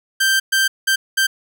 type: tone bursts at uneven times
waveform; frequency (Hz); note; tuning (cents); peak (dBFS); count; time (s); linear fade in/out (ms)
sawtooth; 1568; G6; 0; -10; 4; 0.2-0.4 / 0.52-0.68 / 0.87-0.96 / 1.17-1.27; 10
effects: none